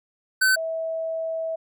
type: tone pair in turn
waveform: square / sine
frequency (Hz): 1524 / 649.9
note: G6 / E5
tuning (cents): -49 / -25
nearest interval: octave + minor third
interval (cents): 1476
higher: first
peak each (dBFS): -17 / -25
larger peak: first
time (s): 0.41-0.56 / 0.56-1.56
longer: second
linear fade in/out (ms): 10
effects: none